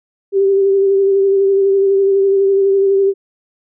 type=tone with vibrato; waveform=sine; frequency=392 Hz; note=G4; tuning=in tune; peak=-9 dBFS; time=0.32-3.14 s; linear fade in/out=50 ms; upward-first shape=sine; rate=12 Hz; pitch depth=24 cents each way; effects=none